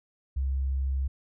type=tone; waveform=sine; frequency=67 Hz; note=C2; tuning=42 cents sharp; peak=-25 dBFS; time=0.36-1.08 s; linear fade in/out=10 ms; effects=none